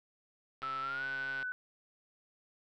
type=click train; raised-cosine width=0.3 ms; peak=-30 dBFS; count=110; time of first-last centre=0.62-1.427 s; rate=135 Hz
type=tone with pitch glide; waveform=sine; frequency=1318.5 to 1497.2 Hz; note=E6 to F#6; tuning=0 to +20 cents; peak=-35 dBFS; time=0.63-1.52 s; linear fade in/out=0 ms; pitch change=+220 cents; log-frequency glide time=0.81-1.05 s
effects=none